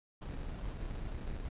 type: noise with sample-and-hold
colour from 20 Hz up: brown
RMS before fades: -40 dBFS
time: 0.21-1.49 s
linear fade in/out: 10 ms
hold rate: 2100 Hz
effects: resampled to 8000 Hz